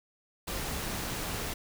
pink noise, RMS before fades -35 dBFS, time 0.47-1.54 s, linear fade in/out 10 ms, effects none

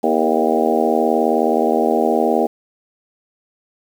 harmonic tone with a mistuned harmonic, 79.2 Hz, D#2, 31 cents sharp, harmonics 3 / 4 / 5 / 6 / 7 / 8 / 9 / 10, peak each -21 / -22 / -21 / -21 / -24 / -22 / -22 / -22 dBFS, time 0.03-2.47 s, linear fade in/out 10 ms, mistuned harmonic 5, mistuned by +28 cents, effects 7-bit

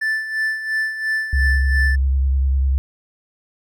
triangle tone with tremolo, 1760 Hz, A6, in tune, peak -15 dBFS, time 0.01-1.96 s, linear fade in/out 10 ms, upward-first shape sine, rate 2.9 Hz, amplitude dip 65%
sine tone with vibrato, 67.1 Hz, C2, 44 cents sharp, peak -14 dBFS, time 1.33-2.78 s, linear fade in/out 0 ms, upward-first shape square, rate 10 Hz, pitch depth 27 cents each way
effects none

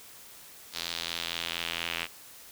sawtooth tone with band-pass filter sweep, 84.3 Hz, E2, 39 cents sharp, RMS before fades -35 dBFS, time 0.72-2.08 s, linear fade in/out 50 ms, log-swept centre 4300 to 2700 Hz, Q 2.4, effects white hiss -50 dBFS RMS until 2.51 s

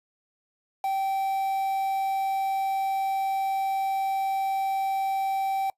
triangle tone with quantisation, 776 Hz, G5, 18 cents flat, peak -22 dBFS, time 0.84-5.7 s, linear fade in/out 2 ms, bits 7, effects noise-tail reverb RT60 0.1 s tail -23 dB re dry + resampled to 32000 Hz

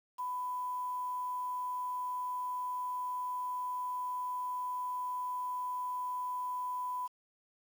sine tone with quantisation, 997 Hz, B5, 16 cents sharp, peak -34 dBFS, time 0.18-7.08 s, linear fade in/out 20 ms, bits 9, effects none

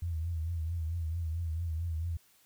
sine tone with vibrato, 82.41 Hz, E2, in tune, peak -31 dBFS, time 0.02-2.17 s, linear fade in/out 5 ms, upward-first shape triangle, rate 4.5 Hz, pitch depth 96 cents each way, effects white hiss -65 dBFS RMS until 2.45 s

